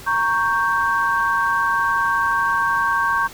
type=chord; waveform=sine; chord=G diminished; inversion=first; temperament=equal; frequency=932.3 / 1108.7 / 1568 Hz; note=Bb5 / Db6 / G6; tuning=0 / 0 / 0 cents; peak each=-23 / -20 / -20 dBFS; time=0.06-3.28 s; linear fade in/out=20 ms; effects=pink hiss -39 dBFS RMS until 3.33 s